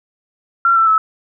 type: tone with pitch steps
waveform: sine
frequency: 1368 / 1334.4 / 1301.7 Hz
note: F6 / E6 / E6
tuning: -36 / +21 / -22 cents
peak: -9 dBFS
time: 0.65-0.98 s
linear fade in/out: 2 ms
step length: 110 ms
effects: none